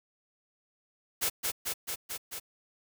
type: noise with echo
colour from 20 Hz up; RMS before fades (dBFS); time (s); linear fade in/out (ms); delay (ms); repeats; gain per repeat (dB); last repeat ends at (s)
white; -29; 1.21-1.3; 20; 220; 5; -2; 2.4
effects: none